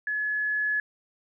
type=tone with level ramp; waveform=sine; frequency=1703 Hz; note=G#6; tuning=43 cents sharp; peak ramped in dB=-26 to -23 dBFS; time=0.07-0.8 s; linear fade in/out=2 ms; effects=none